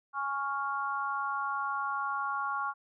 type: chord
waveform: sine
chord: Db major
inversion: second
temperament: equal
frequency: 830.6 / 1108.7 / 1396.9 Hz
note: Ab5 / Db6 / F6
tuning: 0 / 0 / 0 cents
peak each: -37 / -33 / -35 dBFS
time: 0.13-2.74 s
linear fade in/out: 50 ms
effects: none